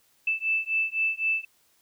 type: beating tone pair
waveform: sine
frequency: 2637 / 2640.9 Hz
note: E7 / E7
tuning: 0 / +3 cents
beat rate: 3.9 Hz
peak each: -27 dBFS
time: 0.27-1.45 s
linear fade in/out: 5 ms
effects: white hiss -65 dBFS RMS until 1.81 s